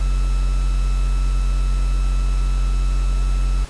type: tone with quantisation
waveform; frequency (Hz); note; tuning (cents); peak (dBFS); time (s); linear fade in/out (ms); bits
triangle; 45.63; F#1; -23; -13; 0-3.65; 10; 6
effects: pink hiss -39 dBFS RMS until 3.69 s + resampled to 22050 Hz